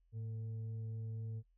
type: tone with frequency modulation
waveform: sine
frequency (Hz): 110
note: A2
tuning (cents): 0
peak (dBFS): -40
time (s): 0.12-1.43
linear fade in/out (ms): 50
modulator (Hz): 341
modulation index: 0.24
effects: noise-tail reverb RT60 0.1 s tail -21 dB re dry + added 42 Hz sine -69 dBFS peak until 1.57 s